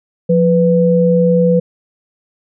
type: tone pair together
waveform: sine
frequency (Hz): 175.57 / 496.1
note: F3 / B4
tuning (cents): +9 / +8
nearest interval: octave + tritone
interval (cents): 1799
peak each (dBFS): -11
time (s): 0.29-1.6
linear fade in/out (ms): 10
effects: none